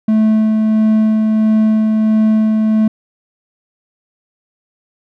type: tone with tremolo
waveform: triangle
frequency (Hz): 217.6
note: A3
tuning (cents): -19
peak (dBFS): -6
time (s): 0.08-2.88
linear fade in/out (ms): 5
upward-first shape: sine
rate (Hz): 1.5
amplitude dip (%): 25
effects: none